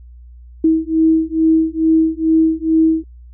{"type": "beating tone pair", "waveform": "sine", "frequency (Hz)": [320, 322.3], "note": ["D#4", "E4"], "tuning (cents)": [49, -39], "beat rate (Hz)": 2.3, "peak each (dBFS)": -14, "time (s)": [0.64, 3.04], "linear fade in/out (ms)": 5, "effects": ["added 60 Hz sine -36 dBFS peak until 3.33 s"]}